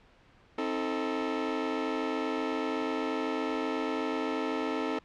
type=chord; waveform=sawtooth; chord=A diminished; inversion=first; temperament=just; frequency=264 / 316.8 / 440 Hz; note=C4 / Eb4 / A4; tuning=+16 / +31 / 0 cents; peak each=-30 dBFS; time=0.58-4.99 s; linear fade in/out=5 ms; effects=pink hiss -60 dBFS RMS until 5.04 s + low-pass 3000 Hz 12 dB/octave